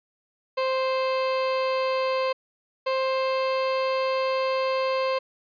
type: tone pair in turn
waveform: 30% pulse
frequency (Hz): 523.3 / 526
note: C5 / C5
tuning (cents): 0 / +9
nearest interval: unison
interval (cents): 9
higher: second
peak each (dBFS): -20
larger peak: neither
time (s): 0.57-2.33 / 2.86-5.19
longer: second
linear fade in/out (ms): 10
effects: resampled to 11025 Hz